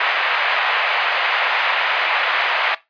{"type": "band-pass noise", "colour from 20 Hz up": "white", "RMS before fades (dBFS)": -19, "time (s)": [0, 2.75], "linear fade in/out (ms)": 5, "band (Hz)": [640, 2700], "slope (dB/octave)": 24, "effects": ["noise-tail reverb RT60 0.2 s tail -17 dB re dry", "resampled to 11025 Hz"]}